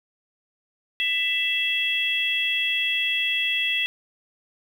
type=harmonic tone; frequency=664 Hz; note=E5; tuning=12 cents sharp; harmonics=3 / 4 / 5; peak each=-29 / -24 / -25 dBFS; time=1-3.86 s; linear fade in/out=0 ms; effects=8-bit